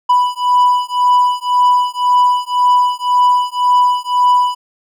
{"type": "beating tone pair", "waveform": "triangle", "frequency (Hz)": [987.8, 989.7], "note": ["B5", "B5"], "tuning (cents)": [0, 3], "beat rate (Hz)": 1.9, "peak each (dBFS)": -11, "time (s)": [0.09, 4.55], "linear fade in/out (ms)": 10, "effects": []}